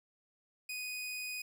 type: tone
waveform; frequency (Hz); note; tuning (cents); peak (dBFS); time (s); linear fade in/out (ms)
sawtooth; 2489; D#7; 0; -35; 0.69-1.42; 5
effects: none